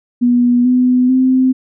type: tone with pitch steps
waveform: sine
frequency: 243.4 / 251 / 258.8 Hz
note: B3 / B3 / C4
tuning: -25 / +28 / -19 cents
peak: -8 dBFS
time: 0.21-1.53 s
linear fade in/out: 20 ms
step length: 440 ms
effects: none